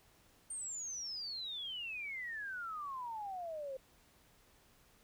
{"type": "exponential sweep", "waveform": "sine", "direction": "down", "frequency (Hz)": [8890, 518], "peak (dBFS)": -40, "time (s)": [0.5, 3.77], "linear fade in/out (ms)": 5, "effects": ["pink hiss -67 dBFS RMS until 5.03 s"]}